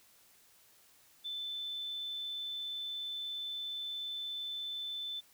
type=tone; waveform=sine; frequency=3523 Hz; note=A7; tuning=1 cent sharp; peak=-37 dBFS; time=1.24-5.21 s; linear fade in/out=20 ms; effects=white hiss -64 dBFS RMS until 5.33 s